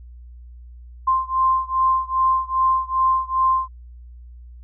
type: beating tone pair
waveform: sine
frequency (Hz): 1046.5 / 1049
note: C6 / C6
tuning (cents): 0 / +4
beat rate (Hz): 2.5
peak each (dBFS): -19 / -20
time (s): 1.07-3.68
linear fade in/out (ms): 10
effects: added 60 Hz sine -38 dBFS peak until 4.63 s